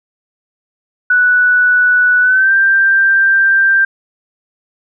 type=tone with pitch glide; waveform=sine; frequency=1480 to 1577.1 Hz; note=F#6 to G6; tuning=0 to +10 cents; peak=-7 dBFS; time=1.1-3.85 s; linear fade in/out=5 ms; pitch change=+110 cents; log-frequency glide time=2.21-2.53 s; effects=none